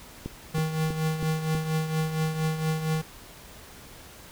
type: click train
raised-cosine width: 3 ms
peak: -19 dBFS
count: 5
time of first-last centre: 0.26-1.55 s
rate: 3.1 Hz
type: tone with tremolo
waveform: square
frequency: 158 Hz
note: D#3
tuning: 27 cents sharp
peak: -23 dBFS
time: 0.54-3.02 s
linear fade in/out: 10 ms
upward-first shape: triangle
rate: 4.3 Hz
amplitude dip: 65%
effects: pink hiss -47 dBFS RMS until 4.31 s

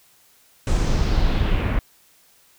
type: noise with low-pass filter sweep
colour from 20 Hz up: brown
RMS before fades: -19 dBFS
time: 0.67-1.79 s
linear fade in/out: 2 ms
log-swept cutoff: 8300 to 2100 Hz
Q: 2
effects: white hiss -56 dBFS RMS until 2.58 s

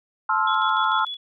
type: chord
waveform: sine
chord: F major seventh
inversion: first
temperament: just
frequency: 873.1 / 1047.7 / 1309.6 / 1396.9 Hz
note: A5 / C6 / E6 / F6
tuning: -14 / +2 / -12 / 0 cents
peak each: -24 dBFS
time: 0.29-1.05 s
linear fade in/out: 5 ms
type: tone with tremolo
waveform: sine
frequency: 3400 Hz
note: G#7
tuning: 40 cents sharp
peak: -28 dBFS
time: 0.47-1.17 s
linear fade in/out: 5 ms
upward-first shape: square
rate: 6.7 Hz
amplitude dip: 55%
effects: none

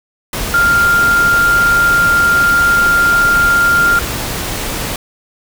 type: tone in noise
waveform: sine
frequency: 1396.9 Hz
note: F6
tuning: in tune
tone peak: -8 dBFS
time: 0.54-3.99 s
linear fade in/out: 2 ms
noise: pink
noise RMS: -20 dBFS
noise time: 0.33-4.96 s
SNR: +9 dB
effects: none

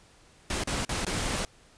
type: noise with dropouts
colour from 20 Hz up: pink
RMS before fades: -30 dBFS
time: 0.5-1.45 s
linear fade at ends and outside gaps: 1 ms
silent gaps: 0.637-0.673 / 0.85-0.892 / 1.049-1.066 s
effects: pink hiss -58 dBFS RMS until 1.77 s + resampled to 22050 Hz

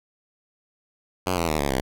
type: tone with pitch steps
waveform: 5% pulse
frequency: 91.8 / 84.18 / 77.19 / 70.79 / 64.91 Hz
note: F#2 / E2 / D#2 / C#2 / C2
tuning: -13 / +37 / -13 / +37 / -13 cents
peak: -11 dBFS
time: 1.26-1.81 s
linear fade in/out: 10 ms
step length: 110 ms
effects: none

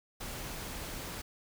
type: noise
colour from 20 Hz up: pink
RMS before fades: -41 dBFS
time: 0.2-1.22 s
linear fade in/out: 10 ms
effects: none

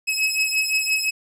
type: beating tone pair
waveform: sawtooth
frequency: 2564 / 2569.8 Hz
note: E7 / E7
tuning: -49 / -45 cents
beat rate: 5.8 Hz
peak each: -19 / -19 dBFS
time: 0.07-1.11 s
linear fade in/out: 20 ms
effects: low-pass 12000 Hz 12 dB/octave

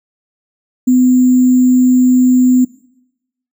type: tone with sample-and-hold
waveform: sine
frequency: 252.6 Hz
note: B3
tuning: 39 cents sharp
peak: -6 dBFS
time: 0.87-2.65 s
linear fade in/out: 10 ms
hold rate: 7350 Hz
effects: noise-tail reverb RT60 0.9 s tail -21 dB re dry

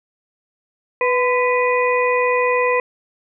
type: harmonic tone with a mistuned harmonic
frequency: 494.3 Hz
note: B4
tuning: 1 cent sharp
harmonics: 1 / 2 / 4 / 5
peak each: -17 / -20 / -23 / -24 dBFS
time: 1.01-2.8 s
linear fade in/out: 2 ms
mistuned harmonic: 2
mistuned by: +41 cents
effects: none

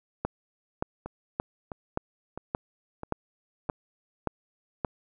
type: two click trains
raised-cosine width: 1 ms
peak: -13 / -22 dBFS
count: 9 / 5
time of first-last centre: 0.25-4.848 / 1.06-3.692 s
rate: 1.74 / 1.52 Hz
effects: none

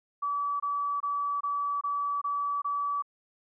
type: tone bursts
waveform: sine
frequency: 1148 Hz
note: D6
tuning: 40 cents flat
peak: -27 dBFS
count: 7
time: 0.22-3.024 s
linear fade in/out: 10 ms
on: 380 ms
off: 24 ms
effects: none

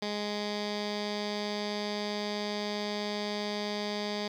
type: tone with low-pass filter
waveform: 15% pulse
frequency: 207.7 Hz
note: G#3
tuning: in tune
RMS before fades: -34 dBFS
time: 0.02-4.28 s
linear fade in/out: 5 ms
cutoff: 4500 Hz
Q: 3.9
effects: 10-bit

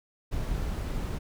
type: noise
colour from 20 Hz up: brown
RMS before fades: -31 dBFS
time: 0.31-1.19 s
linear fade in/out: 20 ms
effects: none

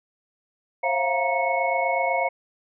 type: tone cluster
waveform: sine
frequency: 535 / 680 / 708 / 940 / 2199 Hz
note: C5 / F5 / F5 / A#5 / C#7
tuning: +38 / -46 / +23 / +14 / -14 cents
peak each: -27 dBFS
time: 0.83-2.29 s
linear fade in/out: 10 ms
effects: none

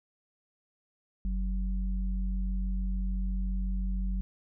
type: tone pair together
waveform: sine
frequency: 46.99 / 188.1 Hz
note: F#1 / F#3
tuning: +28 / +29 cents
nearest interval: 2 octaves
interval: 2401 cents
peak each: -28 / -37 dBFS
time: 1.25-4.21 s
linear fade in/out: 0 ms
effects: none

